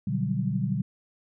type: chord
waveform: sine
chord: G major seventh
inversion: first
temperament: just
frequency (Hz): 122.5 / 147 / 183.75 / 196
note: B2 / D3 / F#3 / G3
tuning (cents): -14 / +2 / -12 / 0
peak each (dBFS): -30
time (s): 0.07-0.82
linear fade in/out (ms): 5
effects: none